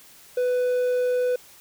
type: tone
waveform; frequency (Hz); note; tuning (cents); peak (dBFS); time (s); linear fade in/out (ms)
triangle; 497.4; B4; +12; -18; 0.37-1.36; 5
effects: white hiss -50 dBFS RMS until 1.6 s